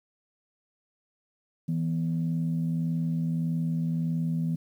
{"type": "tone pair together", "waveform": "sine", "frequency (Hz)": [163.85, 245.5], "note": ["E3", "B3"], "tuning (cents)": [-10, -10], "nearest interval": "perfect fifth", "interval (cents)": 700, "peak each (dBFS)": [-25, -32], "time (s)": [1.68, 4.56], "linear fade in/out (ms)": 10, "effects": ["tanh soft clip ceiling -19 dBFS", "10-bit"]}